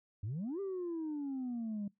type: exponential two-way sweep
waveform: sine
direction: up then down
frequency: 93.4 to 401.6 to 199 Hz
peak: -34 dBFS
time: 0.23-1.88 s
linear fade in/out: 5 ms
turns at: 0.6 s
effects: noise-tail reverb RT60 0.2 s tail -25 dB re dry + tanh soft clip ceiling -34 dBFS

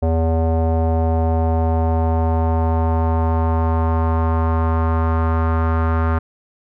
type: tone with low-pass filter sweep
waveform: square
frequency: 81.5 Hz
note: E2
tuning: 19 cents flat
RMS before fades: -17 dBFS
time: 0.02-6.19 s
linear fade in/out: 10 ms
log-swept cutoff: 640 to 1300 Hz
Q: 3
effects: none

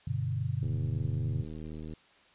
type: chord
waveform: sine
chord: G major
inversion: none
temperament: equal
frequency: 98 / 123.47 / 146.83 Hz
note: G2 / B2 / D3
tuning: 0 / 0 / 0 cents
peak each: -34 / -32 / -35 dBFS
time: 0.07-1.44 s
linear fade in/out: 5 ms
type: click train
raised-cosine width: 3 ms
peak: -30 dBFS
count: 103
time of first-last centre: 0.63-1.936 s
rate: 78.1 Hz
effects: white hiss -61 dBFS RMS until 2.34 s + resampled to 8000 Hz

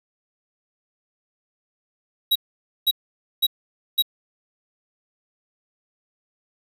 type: tone bursts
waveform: square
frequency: 3842 Hz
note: B7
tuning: 48 cents flat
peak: -16 dBFS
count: 4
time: 2.31-4.024 s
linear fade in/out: 10 ms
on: 46 ms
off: 510 ms
effects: none

